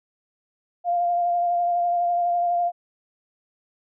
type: tone with vibrato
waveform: sine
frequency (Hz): 698.5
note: F5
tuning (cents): 0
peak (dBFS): -19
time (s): 0.84-2.72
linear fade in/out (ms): 50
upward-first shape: sine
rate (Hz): 12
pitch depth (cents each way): 19
effects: none